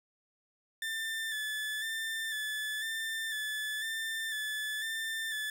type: tone with vibrato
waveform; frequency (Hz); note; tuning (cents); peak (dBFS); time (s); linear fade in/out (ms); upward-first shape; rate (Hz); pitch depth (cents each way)
30% pulse; 1760; A6; 0; -31; 0.82-5.5; 2; square; 1; 28
effects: none